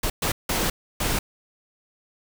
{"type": "noise bursts at uneven times", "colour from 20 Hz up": "pink", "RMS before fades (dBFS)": -24, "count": 4, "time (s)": [[0.03, 0.1], [0.22, 0.32], [0.49, 0.7], [1, 1.19]], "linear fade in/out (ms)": 5, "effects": []}